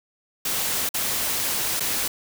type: noise with dropouts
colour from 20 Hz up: white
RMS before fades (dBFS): -25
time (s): 0.45-2.08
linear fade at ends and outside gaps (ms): 5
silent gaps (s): 0.891-0.941 / 1.797-1.804
effects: none